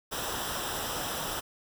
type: noise with comb filter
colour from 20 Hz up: pink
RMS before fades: -34 dBFS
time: 0.11-1.41 s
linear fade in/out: 20 ms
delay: 0.45 ms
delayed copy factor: -0.65
effects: none